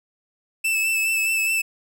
45% pulse tone with vibrato, 2635 Hz, E7, 1 cent flat, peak -19 dBFS, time 0.64-1.62 s, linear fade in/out 10 ms, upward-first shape sine, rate 4.8 Hz, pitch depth 24 cents each way, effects none

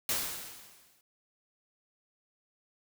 white noise with exponential decay, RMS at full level -29 dBFS, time 0.09-1.01 s, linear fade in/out 2 ms, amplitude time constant 200 ms, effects none

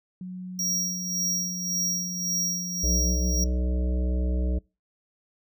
sine tone with pitch glide, 183.2 to 180.26 Hz, F#3 to F#3, -17 to -45 cents, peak -33 dBFS, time 0.21-3.44 s, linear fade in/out 2 ms, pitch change -28 cents, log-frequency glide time 0.83-2.57 s
square tone with tremolo, 5660 Hz, F8, 22 cents sharp, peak -24 dBFS, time 0.59-3.44 s, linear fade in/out 2 ms, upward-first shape sine, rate 1.8 Hz, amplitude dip 60%
harmonic tone, 62.1 Hz, B1, 10 cents sharp, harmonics 1 / 3 / 5 / 7 / 9 / 10, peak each -23 / -33 / -37 / -40 / -42 / -43 dBFS, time 2.83-4.59 s, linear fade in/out 10 ms
effects noise-tail reverb RT60 0.3 s tail -26 dB re dry

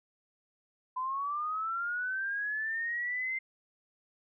sine linear sweep, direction up, 1006 to 2093 Hz, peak -31 dBFS, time 0.96-3.39 s, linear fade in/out 10 ms, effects none

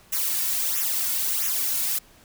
blue noise with flanger, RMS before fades -25 dBFS, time 0.12-1.99 s, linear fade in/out 10 ms, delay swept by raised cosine 0.22 to 2.52 ms, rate 1.5 Hz, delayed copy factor -0.8, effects pink hiss -54 dBFS RMS until 2.24 s

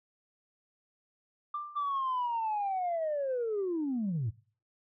sine tone with exponential decay, 1184 Hz, D6, 14 cents sharp, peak -30 dBFS, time 1.54-1.99 s, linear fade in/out 5 ms, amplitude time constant 96 ms
sine linear sweep, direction down, 1181 to 96.4 Hz, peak -28 dBFS, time 1.75-4.31 s, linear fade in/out 20 ms
effects noise-tail reverb RT60 0.4 s tail -19 dB re dry + tanh soft clip ceiling -26 dBFS

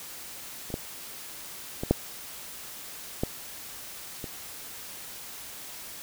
clicks, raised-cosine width 2 ms, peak -27 / -16 / -17 / -6 / -12 / -22 dBFS, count 6, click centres 0.703 / 0.741 / 1.835 / 1.91 / 3.235 / 4.242 s, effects white hiss -42 dBFS RMS until 6.02 s

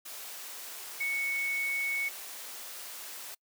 sine tone in noise, 2217 Hz, C#7, in tune, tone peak -29 dBFS, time 1-2.09 s, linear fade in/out 10 ms, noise white, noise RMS -43 dBFS, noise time 0.05-3.35 s, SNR +11 dB, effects noise-tail reverb RT60 0.1 s tail -26 dB re dry + high-pass 400 Hz 12 dB/octave

